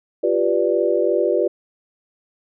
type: chord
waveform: sine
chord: G dominant seventh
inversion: third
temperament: equal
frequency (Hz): 349.2 / 392 / 493.9 / 587.3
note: F4 / G4 / B4 / D5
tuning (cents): 0 / 0 / 0 / 0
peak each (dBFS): -21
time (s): 0.23-1.48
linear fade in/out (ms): 10
effects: none